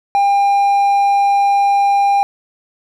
triangle tone, 801 Hz, G5, 37 cents sharp, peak -8 dBFS, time 0.15-2.23 s, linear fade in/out 0 ms, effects none

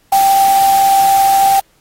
sine tone in noise, 784 Hz, G5, in tune, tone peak -7 dBFS, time 0.12-1.6 s, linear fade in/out 5 ms, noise white, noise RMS -22 dBFS, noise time 0.12-1.6 s, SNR +12 dB, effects pink hiss -55 dBFS RMS until 1.8 s + AAC 48 kbps

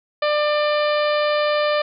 harmonic tone, 596 Hz, D5, 25 cents sharp, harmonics 1 / 2 / 3 / 4 / 5 / 6 / 7 / 8, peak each -18 / -24 / -28 / -30 / -32 / -34 / -35 / -36 dBFS, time 0.22-1.82 s, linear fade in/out 5 ms, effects none

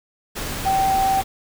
sine tone in noise, 773 Hz, G5, 24 cents flat, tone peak -16 dBFS, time 0.65-1.22 s, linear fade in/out 20 ms, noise pink, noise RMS -28 dBFS, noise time 0.35-1.24 s, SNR +9 dB, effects none

